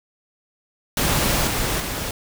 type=noise with level steps; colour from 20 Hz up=pink; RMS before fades=-20 / -23 / -27 dBFS; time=0.97-2.11 s; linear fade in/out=2 ms; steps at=1.47 / 1.8 s; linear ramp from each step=2 ms; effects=none